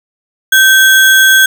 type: tone with sample-and-hold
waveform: sine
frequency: 1554 Hz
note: G6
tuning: 16 cents flat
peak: -3 dBFS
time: 0.52-1.46 s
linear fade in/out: 5 ms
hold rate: 4900 Hz
effects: none